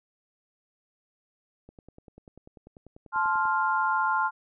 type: click train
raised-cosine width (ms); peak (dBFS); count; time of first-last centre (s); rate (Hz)
2; -35; 19; 1.69-3.455; 10.2
type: chord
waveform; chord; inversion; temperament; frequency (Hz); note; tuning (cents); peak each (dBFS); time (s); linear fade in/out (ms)
sine; F major; first; just; 873.1 / 1047.7 / 1396.9; A5 / C6 / F6; -14 / +2 / 0; -27; 3.12-4.31; 50
effects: none